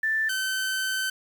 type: tone pair in turn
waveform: sine / sawtooth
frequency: 1767 / 1534.4 Hz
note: A6 / G6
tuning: +7 / -37 cents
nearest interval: major second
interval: 244 cents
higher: first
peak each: -22 dBFS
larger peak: neither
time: 0.03-0.29 / 0.29-1.1 s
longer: second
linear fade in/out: 5 ms
effects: 8-bit